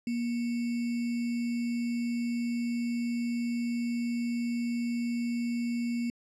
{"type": "tone with sample-and-hold", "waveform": "sine", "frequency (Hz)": 237, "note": "A#3", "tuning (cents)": 29, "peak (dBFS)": -28, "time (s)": [0.07, 6.1], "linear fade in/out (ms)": 2, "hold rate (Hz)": 2450, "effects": ["low-pass 8000 Hz 12 dB/octave"]}